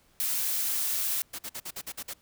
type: noise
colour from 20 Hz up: blue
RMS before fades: -29 dBFS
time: 0.2-1.22 s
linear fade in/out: 0 ms
type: noise bursts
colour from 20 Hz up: white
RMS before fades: -37 dBFS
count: 8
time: 1.33-2.137 s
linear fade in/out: 10 ms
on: 58 ms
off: 49 ms
effects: pink hiss -64 dBFS RMS until 2.21 s